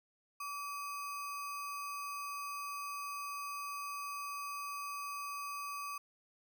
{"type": "tone with sample-and-hold", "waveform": "sine", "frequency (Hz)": 1151, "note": "D6", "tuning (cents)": -35, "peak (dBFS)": -39, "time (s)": [0.4, 5.98], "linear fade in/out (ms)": 5, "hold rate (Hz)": 3675, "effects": []}